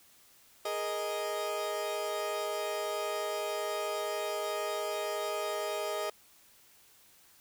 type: chord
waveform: 30% pulse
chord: Ab suspended second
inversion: none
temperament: equal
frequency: 415.3 / 466.2 / 622.3 Hz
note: Ab4 / Bb4 / Eb5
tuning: 0 / 0 / 0 cents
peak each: -35 / -38 / -32 dBFS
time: 0.65-6.1 s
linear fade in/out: 5 ms
effects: white hiss -61 dBFS RMS until 7.4 s